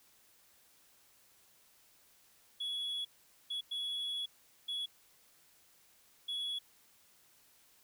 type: tone bursts at uneven times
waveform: sine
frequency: 3372 Hz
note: G#7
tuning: 26 cents sharp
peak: -33 dBFS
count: 5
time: 2.6-3.05 / 3.5-3.61 / 3.71-4.26 / 4.68-4.86 / 6.28-6.59 s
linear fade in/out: 10 ms
effects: tanh soft clip ceiling -34 dBFS + white hiss -66 dBFS RMS until 7.83 s